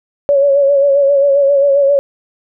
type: tone with vibrato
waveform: sine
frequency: 560 Hz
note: C#5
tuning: 18 cents sharp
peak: -7 dBFS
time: 0.29-1.99 s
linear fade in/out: 0 ms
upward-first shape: sine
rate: 7.5 Hz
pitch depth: 43 cents each way
effects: none